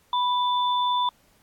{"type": "tone pair together", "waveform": "sine", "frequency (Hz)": [987.8, 3520], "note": ["B5", "A7"], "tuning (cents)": [0, 0], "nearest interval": "octave + minor seventh", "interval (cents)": 2200, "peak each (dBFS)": [-21, -29], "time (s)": [0.13, 1.09], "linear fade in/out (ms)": 2, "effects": ["pink hiss -62 dBFS RMS until 1.42 s", "AAC 64 kbps"]}